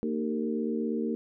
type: harmonic tone with a mistuned harmonic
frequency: 76.5 Hz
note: D#2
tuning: 29 cents flat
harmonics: 3 / 4 / 5 / 6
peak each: -30 / -34 / -35 / -35 dBFS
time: 0.03-1.15 s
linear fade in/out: 0 ms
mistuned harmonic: 5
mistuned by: +36 cents
effects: none